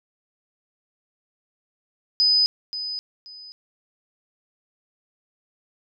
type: tone with echo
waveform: sine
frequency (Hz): 5000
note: D#8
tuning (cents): +8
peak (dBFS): -15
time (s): 2.2-2.46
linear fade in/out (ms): 0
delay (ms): 530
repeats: 2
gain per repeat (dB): -12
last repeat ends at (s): 3.52
effects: none